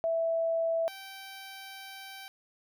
sine / 10% pulse tone pair in turn, 659.3 / 776.8 Hz, E5 / G5, 0 / -16 cents, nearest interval minor third, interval 284 cents, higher second, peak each -26 / -35 dBFS, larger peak first, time 0.04-0.88 / 0.88-2.28 s, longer second, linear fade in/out 0 ms, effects none

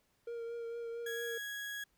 triangle tone with vibrato, 466.2 Hz, A#4, in tune, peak -37 dBFS, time 0.27-1.38 s, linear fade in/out 5 ms, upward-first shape triangle, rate 4.4 Hz, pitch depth 22 cents each way
35% pulse tone, 1661.2 Hz, G#6, in tune, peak -38 dBFS, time 1.06-1.84 s, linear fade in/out 5 ms
effects pink hiss -75 dBFS RMS until 1.97 s

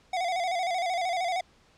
square tone with vibrato, 716 Hz, F5, 43 cents sharp, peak -27 dBFS, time 0.13-1.41 s, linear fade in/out 5 ms, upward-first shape square, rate 13 Hz, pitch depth 70 cents each way, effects pink hiss -61 dBFS RMS until 1.77 s + low-pass 6000 Hz 12 dB/octave

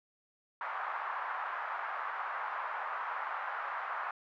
white band-pass noise, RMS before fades -38 dBFS, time 0.61-4.11 s, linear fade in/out 2 ms, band 830 to 1400 Hz, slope 24 dB/octave, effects none

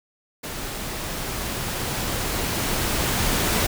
pink noise with level ramp, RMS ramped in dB -32 to -21 dBFS, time 0.43-3.67 s, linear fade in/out 10 ms, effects none

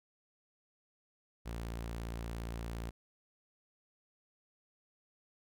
sawtooth tone, 57.3 Hz, A#1, 29 cents flat, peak -35 dBFS, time 1.45-2.91 s, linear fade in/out 20 ms, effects none

